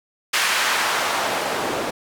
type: noise with band-pass filter sweep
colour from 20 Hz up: white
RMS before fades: -22 dBFS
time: 0.33-1.91 s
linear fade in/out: 10 ms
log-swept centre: 1900 to 400 Hz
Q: 0.88
effects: none